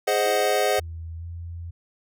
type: chord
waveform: square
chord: Ab dominant seventh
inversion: none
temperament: equal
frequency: 415.3 / 523.3 / 622.3 / 740 Hz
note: Ab4 / C5 / Eb5 / Gb5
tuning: 0 / 0 / 0 / 0 cents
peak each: -26 dBFS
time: 0.07-0.8 s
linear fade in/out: 10 ms
type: tone with exponential decay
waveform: sine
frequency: 337.4 Hz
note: E4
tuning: 40 cents sharp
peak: -35 dBFS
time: 0.26-1.09 s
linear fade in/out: 2 ms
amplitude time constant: 180 ms
type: tone with pitch glide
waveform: sine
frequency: 82.3 to 84.91 Hz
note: E2 to F2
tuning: -2 to -48 cents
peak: -32 dBFS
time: 0.78-1.71 s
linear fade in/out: 10 ms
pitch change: +54 cents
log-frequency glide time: 1.18-1.24 s
effects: none